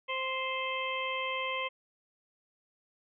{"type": "harmonic tone", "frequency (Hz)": 523.3, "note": "C5", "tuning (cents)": 0, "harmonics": [1, 2, 4, 5, 6], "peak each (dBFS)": [-38, -36, -37, -39, -40], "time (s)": [0.08, 1.69], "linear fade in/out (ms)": 20, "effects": []}